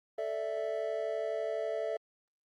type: chord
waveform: triangle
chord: A suspended fourth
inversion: none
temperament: equal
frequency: 440 / 587.3 / 659.3 Hz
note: A4 / D5 / E5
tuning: 0 / 0 / 0 cents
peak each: -35 / -36 / -33 dBFS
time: 0.18-1.97 s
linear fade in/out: 5 ms
effects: Opus 32 kbps